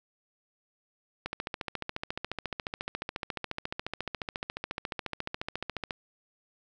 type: click train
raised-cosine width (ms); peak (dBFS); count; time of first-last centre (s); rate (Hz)
0.3; -17; 67; 1.26-5.908; 14.2
effects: none